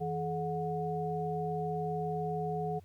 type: tone cluster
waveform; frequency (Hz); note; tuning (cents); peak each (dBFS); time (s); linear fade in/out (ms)
sine; 161.5 / 426.2 / 731; E3 / G#4 / F#5; -35 / +45 / -21; -36 / -36 / -36; 0-2.8; 20
effects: added 89 Hz sine -53 dBFS peak until 2.84 s + pink hiss -69 dBFS RMS until 2.84 s